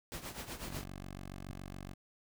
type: noise with tremolo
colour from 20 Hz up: pink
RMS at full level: -41 dBFS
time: 0.12-0.84 s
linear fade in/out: 0 ms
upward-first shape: triangle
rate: 8.1 Hz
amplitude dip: 80%
type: tone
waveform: 10% pulse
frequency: 47.11 Hz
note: F#1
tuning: 32 cents sharp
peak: -36 dBFS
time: 0.66-1.94 s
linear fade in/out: 10 ms
type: click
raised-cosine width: 5 ms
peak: -33 dBFS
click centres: 1.502 s
effects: none